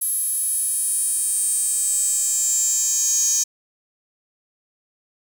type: tone with high-pass filter sweep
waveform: square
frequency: 349.2 Hz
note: F4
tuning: in tune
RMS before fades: -21 dBFS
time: 0.01-3.44 s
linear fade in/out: 10 ms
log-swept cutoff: 11000 to 6400 Hz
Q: 9.9
effects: none